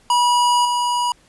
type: tone with level steps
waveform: square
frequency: 970 Hz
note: B5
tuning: 31 cents flat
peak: -14 / -18 dBFS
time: 0.1-1.12 s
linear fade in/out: 2 ms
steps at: 0.65 s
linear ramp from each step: 2 ms
effects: pink hiss -54 dBFS RMS until 1.28 s + resampled to 24000 Hz